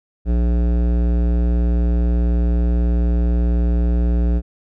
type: tone with hard clipping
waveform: sine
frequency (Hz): 59.2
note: A#1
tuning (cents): +27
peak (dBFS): -16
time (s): 0.25-4.42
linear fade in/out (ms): 50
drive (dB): 15
effects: none